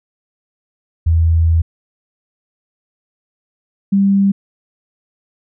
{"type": "tone pair in turn", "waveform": "sine", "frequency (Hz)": [82.2, 197.32], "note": ["E2", "G3"], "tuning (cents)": [-4, 12], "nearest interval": "octave + minor third", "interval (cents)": 1516, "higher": "second", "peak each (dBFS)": -9, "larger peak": "neither", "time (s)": [[1.06, 1.62], [3.92, 4.32]], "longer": "first", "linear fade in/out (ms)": 10, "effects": []}